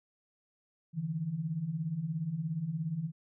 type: beating tone pair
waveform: sine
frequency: 146.83 / 163.83 Hz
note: D3 / E3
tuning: 0 / -10 cents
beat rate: 17 Hz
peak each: -38 / -33 dBFS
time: 0.93-3.12 s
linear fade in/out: 50 ms
effects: none